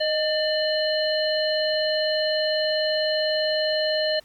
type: harmonic tone with a mistuned harmonic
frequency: 596 Hz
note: D5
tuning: 25 cents sharp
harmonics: 1 / 3 / 5 / 7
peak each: -22 / -30 / -30 / -27 dBFS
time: 0-4.2 s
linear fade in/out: 10 ms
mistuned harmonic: 1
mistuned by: +69 cents
effects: pink hiss -56 dBFS RMS until 4.24 s + MP3 96 kbps